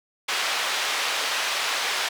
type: band-pass noise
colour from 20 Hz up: white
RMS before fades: -26 dBFS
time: 0.28-2.09 s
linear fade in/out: 10 ms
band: 670 to 3800 Hz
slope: 12 dB/octave
effects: none